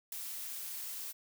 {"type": "noise with ADSR envelope", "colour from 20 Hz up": "blue", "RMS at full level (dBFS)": -36, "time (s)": [0.12, 1.13], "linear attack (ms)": 5, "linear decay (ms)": 5, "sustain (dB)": -6, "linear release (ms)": 25, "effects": []}